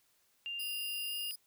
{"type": "tone with pitch glide", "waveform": "sine", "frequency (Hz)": [2794, 2817], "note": ["F7", "F7"], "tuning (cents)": [0, 14], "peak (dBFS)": -37, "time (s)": [0.46, 1.31], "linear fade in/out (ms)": 0, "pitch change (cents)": 14, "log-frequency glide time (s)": [1.07, 1.13]}
{"type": "tone", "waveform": "10% pulse", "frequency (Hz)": 4937, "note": "D#8", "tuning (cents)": -14, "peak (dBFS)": -34, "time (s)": [0.59, 1.36], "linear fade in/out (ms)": 10}
{"effects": ["white hiss -72 dBFS RMS until 1.46 s"]}